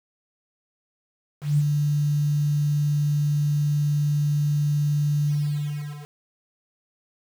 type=tone with ADSR envelope; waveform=sine; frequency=146.83 Hz; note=D3; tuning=in tune; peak=-15 dBFS; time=1.41-6.11 s; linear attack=170 ms; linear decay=38 ms; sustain=-4 dB; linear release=840 ms; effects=7-bit